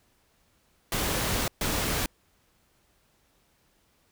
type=noise bursts at uneven times; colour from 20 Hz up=pink; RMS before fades=-28 dBFS; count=2; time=0.92-1.48 / 1.61-2.06 s; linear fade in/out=2 ms; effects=pink hiss -67 dBFS RMS until 4.11 s